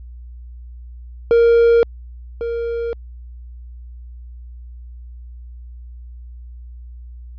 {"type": "tone pair in turn", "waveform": "triangle", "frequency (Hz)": [466.6, 466.6], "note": ["A#4", "A#4"], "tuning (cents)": [2, 2], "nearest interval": "unison", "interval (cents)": 0, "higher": "neither", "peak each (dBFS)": [-7, -18], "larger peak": "first", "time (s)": [[1.31, 1.83], [2.41, 2.93]], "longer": "neither", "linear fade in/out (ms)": 0, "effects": ["added 60 Hz sine -33 dBFS peak until 7.38 s", "resampled to 11025 Hz"]}